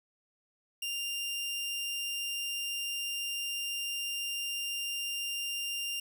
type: tone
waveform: sawtooth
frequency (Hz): 2794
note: F7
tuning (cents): 0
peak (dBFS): -30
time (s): 0.82-6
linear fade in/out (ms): 5
effects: none

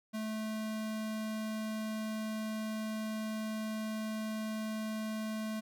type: tone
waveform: square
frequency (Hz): 217.6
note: A3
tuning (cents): -19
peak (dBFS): -36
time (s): 0.13-5.61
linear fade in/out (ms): 20
effects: none

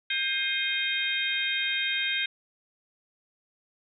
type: harmonic tone with a mistuned harmonic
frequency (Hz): 530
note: C5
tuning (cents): +22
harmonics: 3 / 4 / 5 / 6 / 7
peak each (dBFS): -32 / -32 / -32 / -32 / -32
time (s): 0.1-2.26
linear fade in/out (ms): 5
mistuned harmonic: 5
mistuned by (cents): -110
effects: none

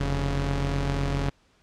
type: tone pair together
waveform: sawtooth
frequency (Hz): 43.97 / 139.7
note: F1 / C#3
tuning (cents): +13 / +14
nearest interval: octave + minor sixth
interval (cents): 2001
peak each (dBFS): -23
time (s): 0-1.3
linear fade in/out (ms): 10
effects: pink hiss -63 dBFS RMS until 1.62 s + low-pass 6000 Hz 12 dB/octave

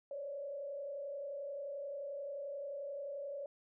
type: tone with frequency modulation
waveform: sine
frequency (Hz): 565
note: C#5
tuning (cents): +33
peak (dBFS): -40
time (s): 0.11-3.46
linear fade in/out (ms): 2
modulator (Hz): 31.4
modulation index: 0.75
effects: none

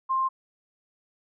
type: tone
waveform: sine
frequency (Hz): 1055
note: C6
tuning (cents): +14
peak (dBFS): -22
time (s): 0.09-0.29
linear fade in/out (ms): 20
effects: none

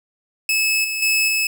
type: tone with level steps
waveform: sawtooth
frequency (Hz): 2596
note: E7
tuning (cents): -27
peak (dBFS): -13 / -19 / -12 / -14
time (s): 0.49-1.47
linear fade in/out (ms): 2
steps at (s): 0.84 / 1.02 / 1.28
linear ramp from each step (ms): 5
effects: none

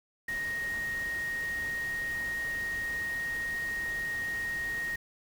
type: tone in noise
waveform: sine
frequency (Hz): 1868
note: A#6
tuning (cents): +3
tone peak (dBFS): -31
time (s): 0.28-4.96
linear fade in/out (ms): 5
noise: pink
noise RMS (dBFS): -45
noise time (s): 0.28-4.96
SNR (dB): +11
effects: none

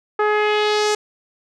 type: tone with low-pass filter sweep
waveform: sawtooth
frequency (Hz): 421.6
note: G#4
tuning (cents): +26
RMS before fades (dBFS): -18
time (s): 0.19-0.95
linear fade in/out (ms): 5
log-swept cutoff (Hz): 1400 to 7100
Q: 1.9
effects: none

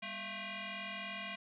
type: tone with frequency modulation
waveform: sine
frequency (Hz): 198.3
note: G3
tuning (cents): +20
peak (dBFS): -40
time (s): 0.02-1.36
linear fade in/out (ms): 10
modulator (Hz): 440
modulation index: 6.7
effects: none

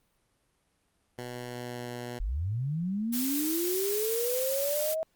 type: tone with pitch glide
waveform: 10% pulse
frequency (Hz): 122.7 to 121.57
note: B2 to B2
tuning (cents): -11 to -27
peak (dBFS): -28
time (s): 1.18-2.19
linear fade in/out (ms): 5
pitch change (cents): -16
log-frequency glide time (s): 1.49-1.92
type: linear sweep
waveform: sine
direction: up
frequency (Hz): 37.93 to 648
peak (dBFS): -28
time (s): 2.2-5.03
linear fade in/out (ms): 0
type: noise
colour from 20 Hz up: blue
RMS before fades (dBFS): -33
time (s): 3.12-4.95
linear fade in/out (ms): 20
effects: pink hiss -72 dBFS RMS until 5.15 s + Opus 32 kbps

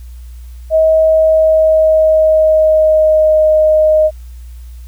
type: tone with pitch glide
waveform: sine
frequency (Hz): 636 to 620.8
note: D#5 to D#5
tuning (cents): +38 to -4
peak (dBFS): -6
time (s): 0.7-4.11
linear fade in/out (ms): 50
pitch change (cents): -42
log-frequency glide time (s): 0.99-3.49
effects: added 60 Hz sine -28 dBFS peak until 4.87 s + white hiss -50 dBFS RMS until 4.87 s

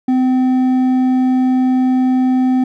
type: tone with hard clipping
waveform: sine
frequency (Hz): 256.4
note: C4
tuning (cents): -35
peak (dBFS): -12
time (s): 0.08-2.64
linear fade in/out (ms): 5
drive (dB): 5
effects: none

